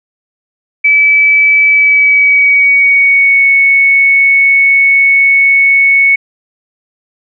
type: tone with pitch glide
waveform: sine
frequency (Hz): 2300 to 2214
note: D7 to C#7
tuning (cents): -37 to -3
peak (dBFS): -4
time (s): 0.84-6.16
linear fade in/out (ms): 10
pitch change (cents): -66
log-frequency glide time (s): 1.68-3.49
effects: none